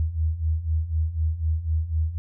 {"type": "beating tone pair", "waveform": "sine", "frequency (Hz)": [77.2, 81.2], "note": ["D#2", "E2"], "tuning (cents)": [-13, -26], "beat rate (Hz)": 4, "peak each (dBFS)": [-27, -23], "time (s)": [0, 2.18], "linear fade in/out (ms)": 0, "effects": []}